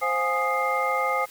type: tone cluster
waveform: sine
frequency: 523 / 710 / 827 / 1238 / 2104 Hz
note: C5 / F5 / G#5 / D#6 / C7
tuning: -1 / +28 / -8 / -9 / +9 cents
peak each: -28 / -32 / -28 / -26 / -29 dBFS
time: 0.01-1.26 s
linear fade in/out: 20 ms
effects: white hiss -47 dBFS RMS until 1.3 s + Opus 48 kbps